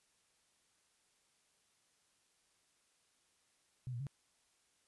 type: tone with pitch steps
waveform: sine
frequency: 126.2 / 118.9 / 138.9 Hz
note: B2 / A#2 / C#3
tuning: +38 / +35 / +4 cents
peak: -39 dBFS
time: 3.87-4.068 s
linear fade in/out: 0 ms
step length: 66 ms
effects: white hiss -75 dBFS RMS until 4.87 s + resampled to 24000 Hz